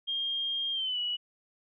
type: tone with pitch glide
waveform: sine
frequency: 3218 to 2934 Hz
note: G7 to F#7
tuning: +45 to -15 cents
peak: -29 dBFS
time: 0.07-1.17 s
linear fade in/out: 20 ms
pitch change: -160 cents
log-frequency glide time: 0.72-0.99 s
effects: none